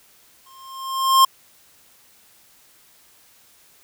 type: tone with exponential growth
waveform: square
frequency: 1062 Hz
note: C6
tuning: 25 cents sharp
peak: -9 dBFS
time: 0.46-1.25 s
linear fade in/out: 5 ms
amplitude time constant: 170 ms
effects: white hiss -54 dBFS RMS until 3.83 s